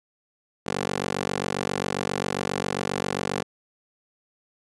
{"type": "tone with high-pass filter", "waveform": "15% pulse", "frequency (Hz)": 47.45, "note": "F#1", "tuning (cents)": 44, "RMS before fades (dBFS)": -28, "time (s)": [0.66, 3.43], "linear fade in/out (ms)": 10, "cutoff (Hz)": 290, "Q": 0.98, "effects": ["resampled to 22050 Hz"]}